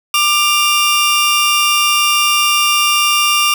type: tone pair together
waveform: sawtooth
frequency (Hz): 1188.7 / 2794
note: D6 / F7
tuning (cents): +21 / 0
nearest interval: octave + minor third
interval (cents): 1479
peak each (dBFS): -10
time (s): 0.14-3.54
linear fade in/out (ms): 2
effects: none